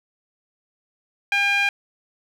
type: tone with band-pass filter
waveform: sawtooth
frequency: 804 Hz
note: G5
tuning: 44 cents sharp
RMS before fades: -20 dBFS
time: 1.32-1.69 s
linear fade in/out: 2 ms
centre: 2200 Hz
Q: 4.2
effects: 8-bit